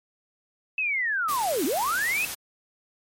sine linear two-way sweep, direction down then up, 2637 to 243.9 to 2637 Hz, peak -23 dBFS, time 0.78-2.25 s, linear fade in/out 2 ms, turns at 1.65 s
white noise, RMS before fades -33 dBFS, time 1.28-2.35 s, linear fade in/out 10 ms
effects MP3 64 kbps

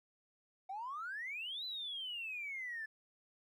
triangle exponential two-way sweep, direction up then down, 740 to 4055 to 1727 Hz, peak -37 dBFS, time 0.69-2.86 s, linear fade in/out 10 ms, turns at 1.65 s, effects tanh soft clip ceiling -38 dBFS

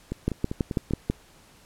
two click trains, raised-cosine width 3 ms, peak -10 / -16 dBFS, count 6 / 5, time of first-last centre 0.28-1.1 / 0.12-0.909 s, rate 6.1 / 5.07 Hz, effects pink hiss -55 dBFS RMS until 1.65 s + low-pass 12000 Hz 12 dB/octave

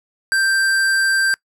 square tone, 1572 Hz, G6, 4 cents sharp, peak -15 dBFS, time 0.32-1.34 s, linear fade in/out 0 ms, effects noise-tail reverb RT60 0.1 s tail -23 dB re dry + low-pass 12000 Hz 12 dB/octave

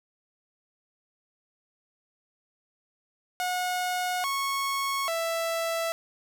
sawtooth tone with pitch steps, 726 / 1101 / 662 Hz, F#5 / C#6 / E5, -33 / -12 / +7 cents, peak -23 dBFS, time 3.4-5.92 s, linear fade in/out 0 ms, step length 840 ms, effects none

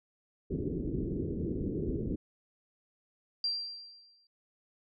white low-pass noise, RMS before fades -34 dBFS, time 0.5-2.16 s, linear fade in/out 10 ms, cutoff 410 Hz, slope 48 dB/octave
sine tone with exponential decay, 4727 Hz, D8, 10 cents sharp, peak -27 dBFS, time 3.44-4.27 s, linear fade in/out 2 ms, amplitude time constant 180 ms
effects none

